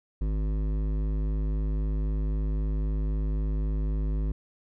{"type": "tone with hard clipping", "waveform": "triangle", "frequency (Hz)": 51.91, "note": "G#1", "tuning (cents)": 0, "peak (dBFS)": -27, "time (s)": [0.21, 4.32], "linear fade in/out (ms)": 5, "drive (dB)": 17, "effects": []}